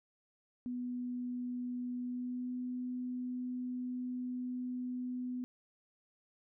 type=tone with pitch glide; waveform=sine; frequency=246.9 to 249.9 Hz; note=B3 to B3; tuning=0 to +21 cents; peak=-36 dBFS; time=0.66-5.44 s; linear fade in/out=0 ms; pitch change=+21 cents; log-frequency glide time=2.02-2.55 s; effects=none